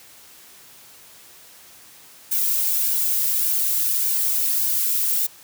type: noise with flanger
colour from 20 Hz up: violet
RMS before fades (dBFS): -21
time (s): 2.31-5.27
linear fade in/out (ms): 10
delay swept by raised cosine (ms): 1.5 to 2.6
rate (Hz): 1.7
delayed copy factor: -0.85
effects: white hiss -47 dBFS RMS until 5.43 s + high-pass 60 Hz 12 dB/octave